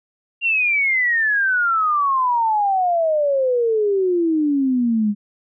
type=exponential sweep; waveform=sine; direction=down; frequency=2794 to 202.3 Hz; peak=-15 dBFS; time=0.41-5.15 s; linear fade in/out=50 ms; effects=none